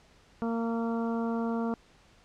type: harmonic tone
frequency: 230 Hz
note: A#3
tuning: 23 cents flat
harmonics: 1 / 2 / 3 / 4 / 5 / 6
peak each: -29 / -35 / -39 / -41 / -43 / -45 dBFS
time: 0.42-1.74 s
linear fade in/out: 0 ms
effects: pink hiss -60 dBFS RMS until 2.24 s + low-pass 6000 Hz 12 dB/octave